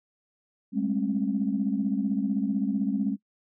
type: tone cluster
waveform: sine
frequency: 198.5 / 214.2 / 270 Hz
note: G3 / A3 / C#4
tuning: +22 / -46 / -45 cents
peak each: -28 dBFS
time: 0.72-3.17 s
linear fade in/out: 50 ms
effects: noise-tail reverb RT60 0.1 s tail -22 dB re dry + tanh soft clip ceiling -14 dBFS